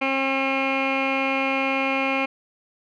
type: tone with low-pass filter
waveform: 15% pulse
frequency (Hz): 269.1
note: C4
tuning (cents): +49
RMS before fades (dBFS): -23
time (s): 0.01-2.26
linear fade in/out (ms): 10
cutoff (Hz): 2300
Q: 5.5
effects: none